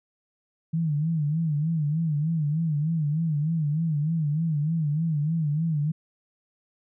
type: tone with vibrato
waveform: sine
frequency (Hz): 155.56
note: D#3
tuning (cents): 0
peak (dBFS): -22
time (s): 0.73-5.92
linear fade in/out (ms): 10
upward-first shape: sine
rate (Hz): 3.3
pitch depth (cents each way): 120
effects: none